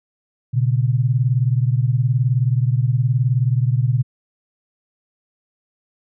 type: beating tone pair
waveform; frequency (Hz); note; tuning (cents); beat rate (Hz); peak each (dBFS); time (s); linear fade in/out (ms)
sine; 120 / 139; B2 / C#3; -49 / +5; 19; -16 / -19; 0.53-4.03; 20
effects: none